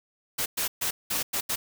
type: noise bursts at uneven times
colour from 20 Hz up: white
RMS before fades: -28 dBFS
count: 6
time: 0.38-0.46 / 0.57-0.68 / 0.81-0.91 / 1.1-1.23 / 1.33-1.41 / 1.49-1.56 s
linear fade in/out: 10 ms
effects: none